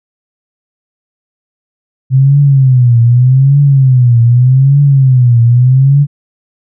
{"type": "tone with vibrato", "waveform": "sine", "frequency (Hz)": 129.3, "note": "C3", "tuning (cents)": -20, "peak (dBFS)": -3, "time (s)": [2.1, 6.07], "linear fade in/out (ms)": 50, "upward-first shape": "triangle", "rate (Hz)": 0.83, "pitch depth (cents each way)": 190, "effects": []}